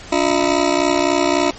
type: ring-modulated tone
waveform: 20% pulse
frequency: 321.5 Hz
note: E4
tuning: 43 cents flat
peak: -6 dBFS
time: 0.12-1.51 s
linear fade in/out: 5 ms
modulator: 31.8 Hz
effects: pink hiss -36 dBFS RMS until 1.58 s + MP3 32 kbps